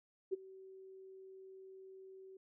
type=tone with ADSR envelope; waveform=sine; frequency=381.1 Hz; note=G4; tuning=49 cents flat; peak=-31 dBFS; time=0.31-2.37 s; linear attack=24 ms; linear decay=19 ms; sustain=-21 dB; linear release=4 ms; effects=none